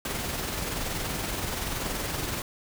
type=noise with amplitude modulation; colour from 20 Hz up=pink; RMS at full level=-30 dBFS; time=0.05-2.42 s; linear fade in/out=2 ms; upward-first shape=sine; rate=21.1 Hz; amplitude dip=35%; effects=none